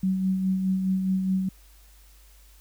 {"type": "tone with tremolo", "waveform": "sine", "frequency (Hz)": 188.8, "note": "F#3", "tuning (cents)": 35, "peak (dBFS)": -20, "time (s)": [0.03, 1.49], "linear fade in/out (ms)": 5, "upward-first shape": "sine", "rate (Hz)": 4.8, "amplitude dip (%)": 40, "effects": ["added 50 Hz sine -51 dBFS peak until 2.6 s", "white hiss -58 dBFS RMS until 2.6 s"]}